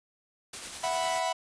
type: noise with tremolo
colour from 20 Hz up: white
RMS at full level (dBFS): -38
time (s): 0.53-1.2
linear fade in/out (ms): 5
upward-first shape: sine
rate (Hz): 10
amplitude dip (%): 35
type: chord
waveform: 45% pulse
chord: E suspended second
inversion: none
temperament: equal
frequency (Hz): 659.3 / 740 / 987.8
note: E5 / F#5 / B5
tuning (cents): 0 / 0 / 0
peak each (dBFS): -32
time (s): 0.83-1.33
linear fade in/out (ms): 10
effects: resampled to 22050 Hz